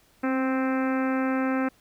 harmonic tone with a mistuned harmonic, 261.6 Hz, C4, in tune, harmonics 1 / 2 / 3 / 4 / 5 / 6 / 7 / 8 / 9 / 10, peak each -24 / -31 / -35 / -38 / -35 / -36 / -41 / -42 / -44 / -46 dBFS, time 0.23-1.69 s, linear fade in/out 10 ms, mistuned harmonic 1, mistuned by +19 cents, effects pink hiss -61 dBFS RMS until 1.8 s

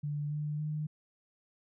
sine tone with pitch steps, 147 / 149.57 / 152.18 Hz, D3 / D3 / D#3, +2 / +32 / -38 cents, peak -32 dBFS, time 0.03-0.87 s, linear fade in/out 10 ms, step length 280 ms, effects none

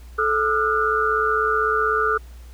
sine tone cluster, 435.7 / 1207 / 1347 / 1443 Hz, A4 / D6 / E6 / F#6, -17 / +47 / +37 / -44 cents, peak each -23 dBFS, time 0.18-2.18 s, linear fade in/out 10 ms, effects added 60 Hz sine -38 dBFS peak until 2.53 s + pink hiss -53 dBFS RMS until 2.53 s

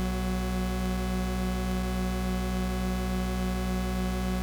40% pulse tone pair together, 60.7 / 185.6 Hz, B1 / F#3, -29 / +6 cents, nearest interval octave + perfect fifth, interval 1935 cents, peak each -29 / -29 dBFS, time 0-4.42 s, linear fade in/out 0 ms, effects none

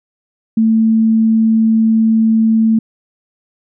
sine tone, 222.7 Hz, A3, 21 cents sharp, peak -8 dBFS, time 0.57-2.79 s, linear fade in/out 5 ms, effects none

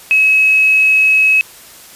sine tone with quantisation, 2566 Hz, E7, 47 cents flat, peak -7 dBFS, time 0.11-1.41 s, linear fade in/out 0 ms, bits 5, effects white hiss -38 dBFS RMS until 1.95 s + resampled to 32000 Hz

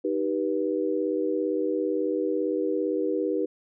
sine chord, Eb augmented, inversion none, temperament just, 311.1 / 388.9 / 486.1 Hz, Eb4 / G4 / B4, 0 / -14 / -28 cents, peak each -28 dBFS, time 0.04-3.46 s, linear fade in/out 10 ms, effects none

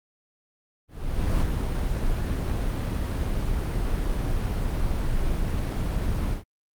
brown noise with ADSR envelope, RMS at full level -21 dBFS, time 0.88-6.44 s, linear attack 530 ms, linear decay 31 ms, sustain -4 dB, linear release 120 ms, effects Opus 32 kbps

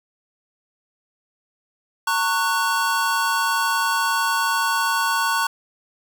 square chord, F# major, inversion first, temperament equal with one note detuned, 910.5 / 1108.7 / 1480 Hz, A#5 / C#6 / F#6, -41 / 0 / 0 cents, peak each -24 dBFS, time 2.07-5.47 s, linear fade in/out 5 ms, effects none

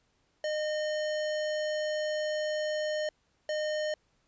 square tone bursts at uneven times, 611 Hz, D#5, 32 cents flat, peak -30 dBFS, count 2, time 0.44-3.09 / 3.49-3.94 s, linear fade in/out 2 ms, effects pink hiss -72 dBFS RMS until 4.27 s + resampled to 16000 Hz

